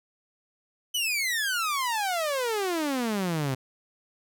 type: exponential sweep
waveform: sawtooth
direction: down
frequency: 3050 to 127 Hz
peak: -22 dBFS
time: 0.94-3.55 s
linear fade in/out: 10 ms
effects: none